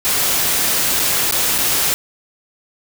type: noise with dropouts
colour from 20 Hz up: white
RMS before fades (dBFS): -17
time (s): 0.05-1.94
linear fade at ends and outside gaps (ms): 0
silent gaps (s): 0.994-0.998 / 1.311-1.323 / 1.58-1.585
effects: none